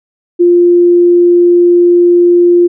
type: tone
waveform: sine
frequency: 349.7 Hz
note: F4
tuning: 2 cents sharp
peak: -3 dBFS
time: 0.39-2.68 s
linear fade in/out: 20 ms
effects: none